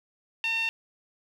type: tone with band-pass filter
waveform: sawtooth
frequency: 906 Hz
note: A#5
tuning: 50 cents flat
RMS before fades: -28 dBFS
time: 0.44-0.69 s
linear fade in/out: 0 ms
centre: 2900 Hz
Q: 9.4
effects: 10-bit